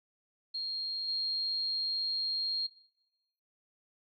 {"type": "tone with level steps", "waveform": "sine", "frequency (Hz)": 4234, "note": "C8", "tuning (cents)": 20, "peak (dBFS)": [-33, -30], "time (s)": [0.54, 2.67], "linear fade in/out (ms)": 10, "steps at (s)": 1.08, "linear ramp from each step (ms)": 5, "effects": ["noise-tail reverb RT60 0.9 s tail -20 dB re dry", "AAC 48 kbps"]}